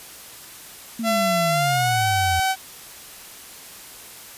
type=exponential sweep; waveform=sine; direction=down; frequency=233.1 to 82.7 Hz; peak=-24 dBFS; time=0.99-2.4 s; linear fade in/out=5 ms
type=tone with pitch glide; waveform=sawtooth; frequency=675 to 762.1 Hz; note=E5 to G5; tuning=+41 to -49 cents; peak=-15 dBFS; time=1.03-2.56 s; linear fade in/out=50 ms; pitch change=+210 cents; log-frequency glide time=1.48-2.06 s
effects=white hiss -41 dBFS RMS until 4.37 s + resampled to 32000 Hz